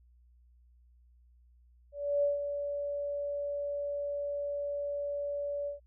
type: tone with ADSR envelope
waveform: sine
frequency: 574 Hz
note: D5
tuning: 40 cents flat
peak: -24 dBFS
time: 1.92-5.8 s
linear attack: 310 ms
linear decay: 150 ms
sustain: -8 dB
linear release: 130 ms
effects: added 60 Hz sine -59 dBFS peak until 5.86 s